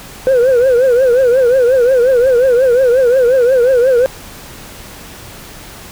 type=tone with vibrato; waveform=sine; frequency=503 Hz; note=B4; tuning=32 cents sharp; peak=-4 dBFS; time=0.27-4.06 s; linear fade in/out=0 ms; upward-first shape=triangle; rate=5.6 Hz; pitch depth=140 cents each way; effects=tanh soft clip ceiling -6 dBFS + pink hiss -33 dBFS RMS until 5.91 s